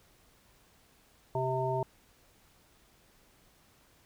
harmonic tone, 130 Hz, C3, 11 cents flat, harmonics 1 / 3 / 5 / 7, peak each -34 / -34 / -34 / -34 dBFS, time 1.35-1.83 s, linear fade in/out 2 ms, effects pink hiss -64 dBFS RMS until 4.05 s

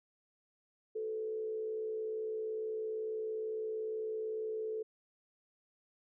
sine tone with frequency modulation, 436.9 Hz, A4, 12 cents flat, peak -35 dBFS, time 0.95-4.83 s, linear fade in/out 10 ms, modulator 62.3 Hz, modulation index 0.39, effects none

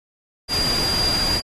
sine tone in noise, 4806 Hz, D8, 39 cents sharp, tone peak -20 dBFS, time 0.48-1.42 s, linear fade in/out 50 ms, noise pink, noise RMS -26 dBFS, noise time 0.48-1.42 s, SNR +3 dB, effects AAC 32 kbps

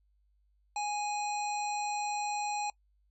harmonic tone, 830.6 Hz, G#5, in tune, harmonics 1 / 3 / 5 / 7 / 9, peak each -32 / -41 / -45 / -50 / -43 dBFS, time 0.76-2.7 s, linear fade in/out 2 ms, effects noise-tail reverb RT60 0.1 s tail -23 dB re dry + added 50 Hz sine -67 dBFS peak until 3.1 s

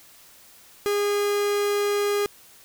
45% pulse tone, 409.3 Hz, G#4, 25 cents flat, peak -21 dBFS, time 0.86-2.26 s, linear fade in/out 0 ms, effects white hiss -51 dBFS RMS until 2.64 s

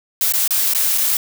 blue noise with dropouts, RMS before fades -17 dBFS, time 0.21-1.17 s, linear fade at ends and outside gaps 1 ms, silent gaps 0.323-0.337 / 0.477-0.507 / 0.736-0.748 / 0.977-0.981 s, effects none

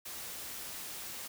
white noise, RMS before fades -43 dBFS, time 0.05-1.28 s, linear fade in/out 10 ms, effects none

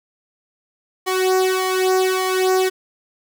sawtooth tone with flanger, 373.9 Hz, F#4, 18 cents sharp, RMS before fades -18 dBFS, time 1.06-2.7 s, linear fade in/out 20 ms, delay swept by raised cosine 1.7 to 2.53 ms, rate 1.7 Hz, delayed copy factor +0.8, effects none

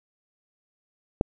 click, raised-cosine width 2 ms, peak -7 dBFS, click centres 1.211 s, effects none

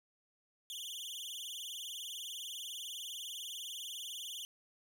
sawtooth tone with vibrato, 3197 Hz, G7, 33 cents sharp, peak -39 dBFS, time 0.7-4.45 s, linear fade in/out 0 ms, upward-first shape triangle, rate 20 Hz, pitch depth 230 cents each way, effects none

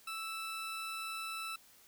20% pulse tone, 1318.5 Hz, E6, in tune, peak -34 dBFS, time 0.07-1.56 s, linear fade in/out 5 ms, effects white hiss -62 dBFS RMS until 1.87 s

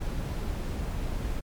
brown noise, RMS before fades -31 dBFS, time 0-1.41 s, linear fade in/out 20 ms, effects MP3 96 kbps

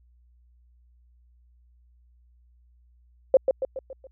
sine tone with echo, 528 Hz, C5, 16 cents sharp, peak -11 dBFS, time 3.34-3.37 s, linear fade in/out 2 ms, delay 140 ms, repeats 5, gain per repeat -6 dB, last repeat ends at 4.07 s, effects added 60 Hz sine -56 dBFS peak until 4.11 s

